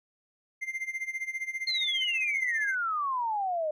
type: tone with tremolo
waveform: triangle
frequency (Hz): 2093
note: C7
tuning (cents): 0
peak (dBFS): -27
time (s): 0.61-2.75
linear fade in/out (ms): 20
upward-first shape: sine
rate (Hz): 15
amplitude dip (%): 85
type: exponential sweep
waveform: sine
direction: down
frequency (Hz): 4260 to 598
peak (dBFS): -27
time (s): 1.67-3.71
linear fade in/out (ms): 5
effects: none